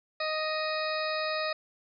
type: harmonic tone with a mistuned harmonic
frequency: 622.3 Hz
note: D#5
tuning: in tune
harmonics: 1 / 2 / 3 / 4 / 6 / 7 / 8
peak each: -32 / -35 / -37 / -38 / -40 / -40 / -41 dBFS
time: 0.2-1.53 s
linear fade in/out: 5 ms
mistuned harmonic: 6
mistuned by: +46 cents
effects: none